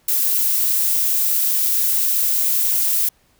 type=noise; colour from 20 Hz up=violet; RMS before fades=-18 dBFS; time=0.08-3.09 s; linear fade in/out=5 ms; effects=pink hiss -59 dBFS RMS until 3.39 s

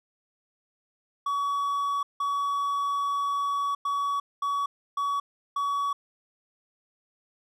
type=tone bursts at uneven times; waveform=triangle; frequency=1131 Hz; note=C#6; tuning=34 cents sharp; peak=-23 dBFS; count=6; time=1.26-2.03 / 2.2-3.75 / 3.85-4.2 / 4.42-4.66 / 4.97-5.2 / 5.56-5.93 s; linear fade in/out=5 ms; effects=none

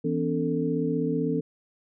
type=tone cluster; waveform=sine; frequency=164.4 / 250.7 / 286.4 / 445.9 Hz; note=E3 / B3 / D4 / A4; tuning=-4 / +26 / -43 / +23 cents; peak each=-29 dBFS; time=0.04-1.41 s; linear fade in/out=10 ms; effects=none

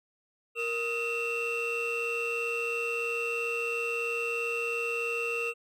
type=tone cluster; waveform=triangle; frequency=466.6 / 1259 / 2596 / 2719 Hz; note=A#4 / D#6 / E7 / F7; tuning=+2 / +20 / -27 / -47 cents; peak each=-30 / -37 / -37 / -29 dBFS; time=0.55-5.54 s; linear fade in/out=50 ms; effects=tanh soft clip ceiling -23 dBFS

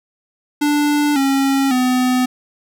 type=tone with pitch steps; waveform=square; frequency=293.7 / 272.5 / 252.7 Hz; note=D4 / C#4 / B3; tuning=0 / -29 / +40 cents; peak=-14 dBFS; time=0.61-2.26 s; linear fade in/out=10 ms; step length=550 ms; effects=none

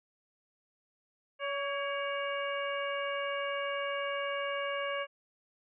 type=harmonic tone with a mistuned harmonic; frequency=564 Hz; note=C#5; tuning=30 cents sharp; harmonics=1 / 2 / 3 / 4 / 5; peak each=-35 / -38 / -40 / -41 / -42 dBFS; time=1.39-5.07 s; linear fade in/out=50 ms; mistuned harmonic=3; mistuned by=-45 cents; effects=none

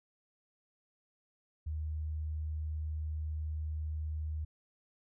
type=tone; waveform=sine; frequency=77.3 Hz; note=D#2; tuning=11 cents flat; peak=-34 dBFS; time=1.66-4.45 s; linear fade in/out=10 ms; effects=none

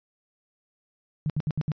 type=tone bursts; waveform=sine; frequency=151.6 Hz; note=D#3; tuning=45 cents flat; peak=-23 dBFS; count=5; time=1.26-1.718 s; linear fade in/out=0 ms; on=38 ms; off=67 ms; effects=resampled to 11025 Hz

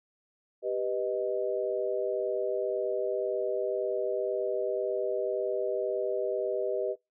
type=chord; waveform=sine; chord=G augmented; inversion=none; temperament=equal; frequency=392 / 493.9 / 622.3 Hz; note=G4 / B4 / D#5; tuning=0 / 0 / 0 cents; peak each=-32 dBFS; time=0.62-6.96 s; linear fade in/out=50 ms; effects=noise-tail reverb RT60 0.2 s tail -23 dB re dry

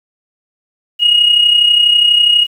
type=tone with amplitude modulation; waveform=sine; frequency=2880 Hz; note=F#7; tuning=47 cents flat; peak=-3 dBFS; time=0.99-2.47 s; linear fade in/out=50 ms; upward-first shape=sine; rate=32.2 Hz; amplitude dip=60%; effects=tanh soft clip ceiling -1 dBFS + 7-bit

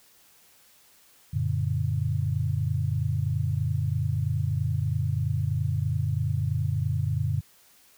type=chord; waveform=sine; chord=Gb augmented; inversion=none; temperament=just; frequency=92.5 / 115.62 / 144.53 Hz; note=Gb2 / Bb2 / D3; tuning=0 / -14 / -27 cents; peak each=-28 dBFS; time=1.33-7.41 s; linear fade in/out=10 ms; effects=white hiss -58 dBFS RMS until 7.97 s

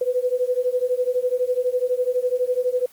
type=beating tone pair; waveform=sine; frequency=493.9 / 505.9 Hz; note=B4 / B4; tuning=0 / +42 cents; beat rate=12 Hz; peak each=-22 dBFS; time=0.01-2.86 s; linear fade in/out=5 ms; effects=white hiss -51 dBFS RMS until 2.92 s + Opus 24 kbps

